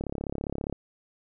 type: click train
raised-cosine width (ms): 2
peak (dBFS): -18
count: 26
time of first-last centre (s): 0.01-0.726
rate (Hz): 34.9
effects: none